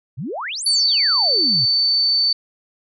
sine exponential two-way sweep, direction up then down, 108.3 to 11270 to 108.3 Hz, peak -24 dBFS, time 0.17-1.66 s, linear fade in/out 20 ms, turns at 0.66 s
sine tone, 4533 Hz, C#8, 38 cents sharp, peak -14 dBFS, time 0.66-2.33 s, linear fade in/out 5 ms
effects none

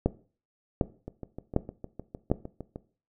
two click trains, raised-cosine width 2 ms, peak -24 / -9 dBFS, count 12 / 4, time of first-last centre 1.08-2.759 / 0.06-2.316 s, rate 6.55 / 1.33 Hz, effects noise-tail reverb RT60 0.4 s tail -17 dB re dry

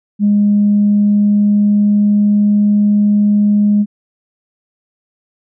sine tone with pitch glide, 205.7 to 206.9 Hz, G#3 to G#3, -16 to -6 cents, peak -7 dBFS, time 0.19-3.86 s, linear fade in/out 50 ms, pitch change +10 cents, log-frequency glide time 0.39-2.68 s, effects tanh soft clip ceiling -3 dBFS

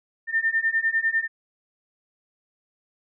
sine beating tone pair, 1800 / 1810 Hz, A6 / A6, +39 / +48 cents, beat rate 10 Hz, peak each -24 / -23 dBFS, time 0.27-1.28 s, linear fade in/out 50 ms, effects none

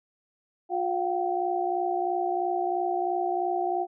sine tone cluster, 358.2 / 703 / 766 Hz, F4 / F5 / G5, +44 / +11 / -40 cents, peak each -29 dBFS, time 0.69-3.87 s, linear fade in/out 50 ms, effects none

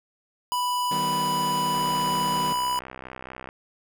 square tone, 987.8 Hz, B5, in tune, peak -24 dBFS, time 0.52-2.79 s, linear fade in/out 0 ms
sawtooth chord, Eb augmented, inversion none, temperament equal with one note detuned, 155.56 / 191.63 / 246.9 Hz, Eb3 / G3 / B3, 0 / -39 / 0 cents, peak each -30 / -30 / -32 dBFS, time 0.91-2.53 s, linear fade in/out 5 ms
click train, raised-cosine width 0.5 ms, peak -22 dBFS, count 113, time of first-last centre 1.75-3.489 s, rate 64.4 Hz
effects none

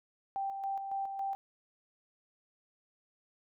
sine tone with tremolo, 784 Hz, G5, in tune, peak -32 dBFS, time 0.36-1.35 s, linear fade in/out 0 ms, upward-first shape square, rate 3.6 Hz, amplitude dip 45%, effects none

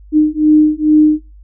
sine beating tone pair, 304.3 / 306.6 Hz, D#4 / D#4, -38 / -25 cents, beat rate 2.3 Hz, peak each -10 dBFS, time 0.12-1.2 s, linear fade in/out 50 ms, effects noise-tail reverb RT60 0.2 s tail -17 dB re dry + added 50 Hz sine -36 dBFS peak until 1.43 s

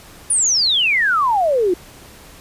sine exponential sweep, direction down, 9860 to 339.2 Hz, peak -13 dBFS, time 0.3-1.74 s, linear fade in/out 5 ms, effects pink hiss -42 dBFS RMS until 2.4 s + resampled to 32000 Hz

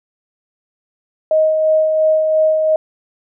sine tone with tremolo, 627 Hz, D#5, 13 cents sharp, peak -9 dBFS, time 1.31-2.76 s, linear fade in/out 2 ms, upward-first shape sine, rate 2.9 Hz, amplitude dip 35%, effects none

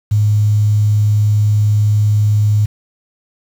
sine tone with quantisation, 105.2 Hz, G#2, 23 cents sharp, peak -9 dBFS, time 0.11-2.66 s, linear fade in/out 10 ms, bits 6, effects none

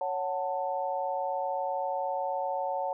sine chord, F# minor, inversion second, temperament just, 555 / 740 / 888 Hz, C#5 / F#5 / A5, +2 / 0 / +16 cents, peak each -33 dBFS, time 0.01-2.93 s, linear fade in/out 2 ms, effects none

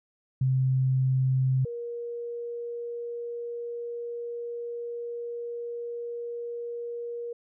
sine tone pair in turn, 130.81 / 473.5 Hz, C3 / A#4, 0 / +27 cents, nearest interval octave + minor seventh, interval 2227 cents, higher second, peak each -21 / -32 dBFS, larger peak first, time 0.41-1.65 / 1.65-7.33 s, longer second, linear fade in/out 5 ms, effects none

